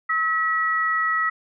sine tone pair together, 1289.5 / 1932 Hz, E6 / B6, -39 / -39 cents, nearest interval perfect fifth, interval 700 cents, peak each -22 dBFS, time 0.09-1.3 s, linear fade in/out 10 ms, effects none

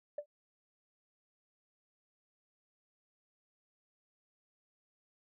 sine tone with exponential decay, 587 Hz, D5, 1 cent flat, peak -32 dBFS, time 0.18-0.26 s, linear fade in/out 5 ms, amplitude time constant 16 ms, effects tanh soft clip ceiling -29 dBFS

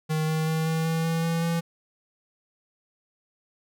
square tone with pitch steps, 156.4 / 157.94 / 159.5 / 161.08 / 162.67 / 164.27 / 165.89 / 167.53 Hz, D#3 / D#3 / D#3 / E3 / E3 / E3 / E3 / E3, +9 / +26 / +43 / -40 / -23 / -6 / +11 / +28 cents, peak -24 dBFS, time 0.09-1.61 s, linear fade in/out 20 ms, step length 190 ms, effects none

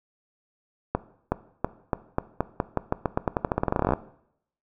accelerating click train, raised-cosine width 1 ms, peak -8 dBFS, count 28, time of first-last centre 0.95-3.936 s, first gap 370 ms, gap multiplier 0.88, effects noise-tail reverb RT60 0.7 s tail -17 dB re dry

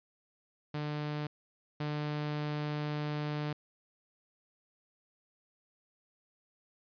sawtooth tone pair in turn, 149.2 / 149.2 Hz, D3 / D3, +28 / +28 cents, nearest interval unison, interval 0 cents, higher neither, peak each -30 / -29 dBFS, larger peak second, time 0.74-1.27 / 1.8-3.53 s, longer second, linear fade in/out 5 ms, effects resampled to 11025 Hz

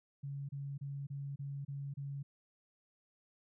sine tone bursts, 140 Hz, C#3, 18 cents sharp, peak -39 dBFS, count 7, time 0.23-2.23 s, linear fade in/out 10 ms, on 260 ms, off 30 ms, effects none

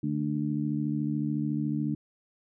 harmonic tone, 73.9 Hz, D2, 11 cents sharp, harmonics 2 / 3 / 4, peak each -31 / -31 / -31 dBFS, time 0.03-1.95 s, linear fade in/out 5 ms, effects none

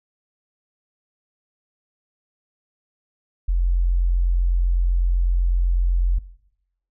sine tone, 43.96 Hz, F1, 12 cents sharp, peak -16 dBFS, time 3.48-6.19 s, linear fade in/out 10 ms, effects noise-tail reverb RT60 0.8 s tail -18 dB re dry

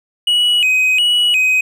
triangle tone with vibrato, 2714 Hz, E7, 50 cents sharp, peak -9 dBFS, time 0.27-1.61 s, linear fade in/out 5 ms, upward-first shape square, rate 1.4 Hz, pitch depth 130 cents each way, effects none

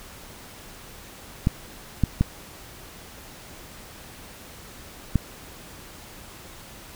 clicks, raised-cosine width 5 ms, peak -6 dBFS, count 4, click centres 1.471 / 2.037 / 2.21 / 5.157 s, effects pink hiss -44 dBFS RMS until 6.95 s

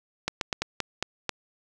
clicks, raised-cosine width 0.2 ms, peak -9 dBFS, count 7, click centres 0.28 / 0.412 / 0.528 / 0.62 / 0.803 / 1.026 / 1.293 s, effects none

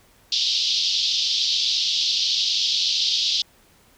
pink band-pass noise, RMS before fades -22 dBFS, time 0.32-3.42 s, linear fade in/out 2 ms, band 3200 to 5300 Hz, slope 48 dB/octave, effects pink hiss -56 dBFS RMS until 3.97 s

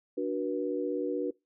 sine chord, B minor, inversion first, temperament equal with one note detuned, 293.7 / 370 / 482.9 Hz, D4 / F#4 / B4, 0 / 0 / -39 cents, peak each -33 dBFS, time 0.17-1.31 s, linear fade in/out 10 ms, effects noise-tail reverb RT60 0.2 s tail -22 dB re dry

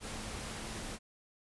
sine tone in noise, 220 Hz, A3, in tune, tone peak -51 dBFS, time 0-0.99 s, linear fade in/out 50 ms, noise pink, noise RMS -42 dBFS, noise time 0-0.99 s, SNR -12 dB, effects resampled to 24000 Hz

